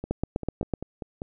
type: two click trains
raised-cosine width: 2 ms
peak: -20 / -12 dBFS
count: 7 / 6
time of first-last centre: 0.04-1.219 / 0.11-0.737 s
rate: 5.09 / 7.97 Hz
effects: none